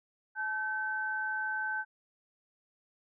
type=tone pair together; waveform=sine; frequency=862.6 / 1537 Hz; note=A5 / G6; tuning=-35 / -35 cents; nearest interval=minor seventh; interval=1000 cents; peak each=-38 / -32 dBFS; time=0.35-1.85 s; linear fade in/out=50 ms; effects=none